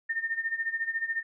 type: tone with tremolo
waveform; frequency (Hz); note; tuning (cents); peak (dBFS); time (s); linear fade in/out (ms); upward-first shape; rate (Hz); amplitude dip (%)
sine; 1818; A#6; -44; -25; 0.09-1.23; 10; sine; 14; 80
effects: none